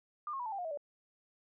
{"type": "tone with pitch steps", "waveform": "sine", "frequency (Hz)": [1200, 1081.5, 974.7, 878.5, 791.7, 713.5, 643.1, 579.6], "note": ["D6", "C#6", "B5", "A5", "G5", "F5", "E5", "D5"], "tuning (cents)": [37, -43, -23, -3, 17, 37, -43, -23], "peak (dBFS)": -36, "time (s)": [0.27, 0.774], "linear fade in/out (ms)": 2, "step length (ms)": 63, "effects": []}